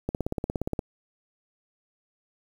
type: click train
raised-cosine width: 2 ms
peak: -14 dBFS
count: 13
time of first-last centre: 0.09-0.792 s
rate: 17.1 Hz
effects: 8-bit